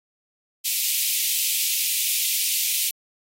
white high-pass noise, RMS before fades -23 dBFS, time 0.64-2.91 s, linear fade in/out 20 ms, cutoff 2300 Hz, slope 48 dB/octave, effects AAC 48 kbps

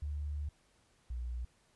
sine tone pair in turn, 73.42 / 60.36 Hz, D2 / B1, 0 / -39 cents, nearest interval minor third, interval 339 cents, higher first, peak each -35 / -36 dBFS, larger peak first, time 0.02-0.49 / 1.1-1.45 s, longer first, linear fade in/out 5 ms, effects pink hiss -70 dBFS RMS until 1.75 s + resampled to 24000 Hz

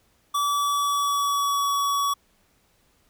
square tone with pitch glide, 1152 to 1130.2 Hz, D6 to C#6, -34 to +33 cents, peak -22 dBFS, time 0.34-2.14 s, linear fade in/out 10 ms, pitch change -33 cents, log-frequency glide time 0.46-1.7 s, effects pink hiss -64 dBFS RMS until 3.09 s

